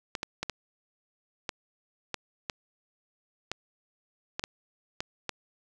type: clicks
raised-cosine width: 0.2 ms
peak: -14 dBFS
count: 12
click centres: 0.152 / 0.231 / 0.43 / 0.497 / 1.492 / 2.143 / 2.498 / 3.516 / 4.395 / 4.439 / 5.005 / 5.293 s
effects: none